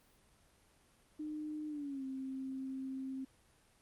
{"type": "tone with pitch glide", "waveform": "sine", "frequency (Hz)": [304.4, 265], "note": ["D#4", "C4"], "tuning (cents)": [-38, 22], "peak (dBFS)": -39, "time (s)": [1.19, 3.25], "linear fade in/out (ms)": 10, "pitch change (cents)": -240, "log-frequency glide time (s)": [1.68, 2.04], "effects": ["pink hiss -68 dBFS RMS until 3.81 s", "Opus 24 kbps"]}